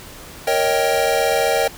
square chord, Eb dominant seventh, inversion second, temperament equal with one note detuned, 466.2 / 554.4 / 629.5 / 784 Hz, Bb4 / Db5 / Eb5 / G5, 0 / 0 / +20 / 0 cents, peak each -22 dBFS, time 0.47-1.68 s, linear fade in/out 5 ms, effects pink hiss -38 dBFS RMS until 1.77 s

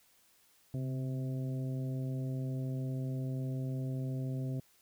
harmonic tone with a mistuned harmonic, 130 Hz, C3, 11 cents flat, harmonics 1 / 2 / 3 / 4 / 5, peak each -34 / -41 / -49 / -51 / -52 dBFS, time 0.74-4.6 s, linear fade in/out 2 ms, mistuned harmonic 1, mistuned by +41 cents, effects white hiss -67 dBFS RMS until 4.81 s

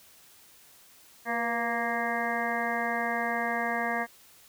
harmonic tone with a mistuned harmonic, 233.1 Hz, A#3, in tune, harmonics 1 / 2 / 3 / 4 / 5 / 7 / 8 / 9, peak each -36 / -37 / -32 / -37 / -37 / -34 / -35 / -38 dBFS, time 1.25-4.07 s, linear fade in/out 50 ms, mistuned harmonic 2, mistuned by +52 cents, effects white hiss -56 dBFS RMS until 4.48 s

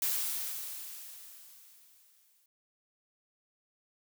blue noise with exponential decay, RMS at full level -30 dBFS, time 0.02-2.46 s, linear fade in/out 2 ms, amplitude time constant 530 ms, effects none

